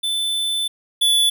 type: tone pair in turn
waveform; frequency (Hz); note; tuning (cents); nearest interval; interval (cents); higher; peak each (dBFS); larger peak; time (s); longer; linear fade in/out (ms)
square; 3520 / 3450; A7 / A7; 0 / -35; unison; 35; first; -20 / -14; second; 0.03-0.68 / 1.01-1.3; first; 10
effects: none